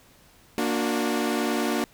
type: chord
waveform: sawtooth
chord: Bb augmented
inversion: none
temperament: equal with one note detuned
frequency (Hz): 233.1 / 293.7 / 364.3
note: Bb3 / D4 / F#4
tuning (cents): 0 / 0 / -27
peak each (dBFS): -23 / -24 / -25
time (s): 0.58-1.84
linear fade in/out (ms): 0
effects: pink hiss -56 dBFS RMS until 1.93 s

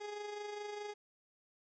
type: tone with amplitude modulation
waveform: 30% pulse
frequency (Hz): 415.3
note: G#4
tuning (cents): 0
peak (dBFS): -37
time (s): 0-0.94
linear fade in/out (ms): 20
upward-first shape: sine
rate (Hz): 24.8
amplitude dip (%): 45
effects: resampled to 16000 Hz + 12-bit

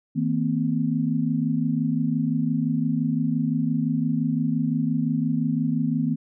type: tone cluster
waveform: sine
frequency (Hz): 159 / 230.8 / 256.6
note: D#3 / A#3 / C4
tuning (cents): +38 / -17 / -34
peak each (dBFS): -25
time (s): 0.15-6.16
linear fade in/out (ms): 20
effects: none

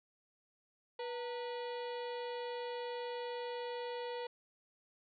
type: harmonic tone with a mistuned harmonic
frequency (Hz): 487.4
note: B4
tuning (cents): -23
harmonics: 1 / 2 / 3 / 4 / 5 / 6 / 7 / 8 / 9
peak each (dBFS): -40 / -45 / -57 / -53 / -57 / -56 / -56 / -61 / -58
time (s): 0.99-4.27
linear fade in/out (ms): 5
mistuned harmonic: 2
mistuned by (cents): -100
effects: none

